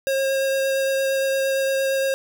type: tone with vibrato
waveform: square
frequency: 539 Hz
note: C#5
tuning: 49 cents flat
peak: -20 dBFS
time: 0.07-2.14 s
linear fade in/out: 0 ms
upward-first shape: triangle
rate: 8.7 Hz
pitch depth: 11 cents each way
effects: none